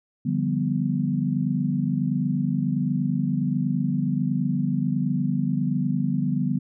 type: chord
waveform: sine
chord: G dominant seventh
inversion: second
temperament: equal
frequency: 146.83 / 174.61 / 196 / 246.9 Hz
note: D3 / F3 / G3 / B3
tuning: 0 / 0 / 0 / 0 cents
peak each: -26 / -28 / -27 / -26 dBFS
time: 0.25-6.59 s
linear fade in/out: 10 ms
effects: none